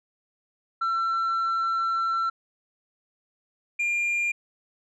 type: tone pair in turn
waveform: sine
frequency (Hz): 1347 / 2400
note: E6 / D7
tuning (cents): +37 / +37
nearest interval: minor seventh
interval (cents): 1000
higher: second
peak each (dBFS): -20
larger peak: neither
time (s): 0.81-2.3 / 3.79-4.32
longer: first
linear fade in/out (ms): 10
effects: tanh soft clip ceiling -22 dBFS